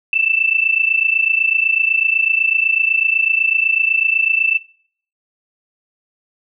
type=tone pair together; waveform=sine; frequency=2639 / 2667 Hz; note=E7 / E7; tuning=+1 / +20 cents; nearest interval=unison; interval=19 cents; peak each=-16 dBFS; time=0.13-4.58 s; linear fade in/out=2 ms; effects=noise-tail reverb RT60 0.6 s tail -23 dB re dry